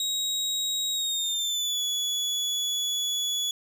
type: tone with pitch glide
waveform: 30% pulse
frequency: 3800 to 3405 Hz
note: A#7 to G#7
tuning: +33 to +42 cents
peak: -23 dBFS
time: 0-3.51 s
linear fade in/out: 2 ms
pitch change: -191 cents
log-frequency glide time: 0.92-1.82 s
effects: none